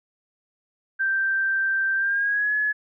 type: tone with pitch glide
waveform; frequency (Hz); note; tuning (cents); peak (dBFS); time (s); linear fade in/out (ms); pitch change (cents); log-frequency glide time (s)
sine; 1568 to 1700.1; G6 to G#6; 0 to +40; -20; 0.99-2.73; 20; +140; 1.96-2.54
effects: none